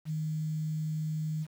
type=tone with quantisation; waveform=sine; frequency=155.56 Hz; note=D#3; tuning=in tune; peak=-30 dBFS; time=0.05-1.47 s; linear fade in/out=50 ms; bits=9; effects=none